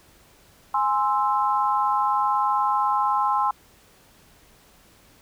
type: chord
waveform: sine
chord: Ab augmented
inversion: none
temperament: equal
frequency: 830.6 / 1046.5 / 1318.5 Hz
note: Ab5 / C6 / E6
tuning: 0 / 0 / 0 cents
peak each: -23 / -22 / -27 dBFS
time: 0.74-3.51 s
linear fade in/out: 5 ms
effects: pink hiss -55 dBFS RMS until 5.21 s